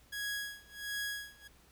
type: tone with tremolo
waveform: sawtooth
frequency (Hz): 1661.2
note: G#6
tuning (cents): 0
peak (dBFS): -31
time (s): 0.12-1.48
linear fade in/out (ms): 10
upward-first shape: sine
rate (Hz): 1.4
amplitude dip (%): 95
effects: added 60 Hz sine -64 dBFS peak until 1.71 s + pink hiss -64 dBFS RMS until 1.71 s